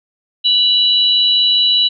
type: tone pair together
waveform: sine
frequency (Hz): 2952 / 3937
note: F#7 / B7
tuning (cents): -5 / -6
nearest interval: perfect fourth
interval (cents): 499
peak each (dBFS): -13 / -12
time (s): 0.44-1.89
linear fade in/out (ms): 20
effects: none